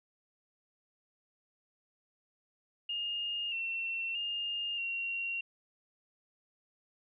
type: tone with pitch steps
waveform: sine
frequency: 2835 / 2707 / 2824 / 2749 Hz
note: F7 / E7 / F7 / F7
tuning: +25 / +45 / +19 / -28 cents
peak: -33 dBFS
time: 2.89-5.41 s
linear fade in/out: 5 ms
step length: 630 ms
effects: none